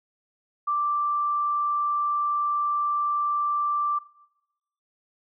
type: tone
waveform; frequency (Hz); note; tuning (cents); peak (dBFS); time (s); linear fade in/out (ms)
sine; 1174.7; D6; 0; -22; 0.67-3.99; 10
effects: noise-tail reverb RT60 0.9 s tail -19 dB re dry